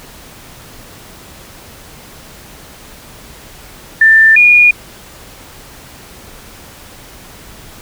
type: tone pair in turn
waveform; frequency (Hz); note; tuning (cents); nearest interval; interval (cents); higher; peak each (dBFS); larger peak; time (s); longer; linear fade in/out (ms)
sine; 1780 / 2439; A6 / D#7; +20 / -35; perfect fourth; 545; second; -3; neither; 4.01-4.36 / 4.36-4.71; neither; 5
effects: pink hiss -36 dBFS RMS until 7.81 s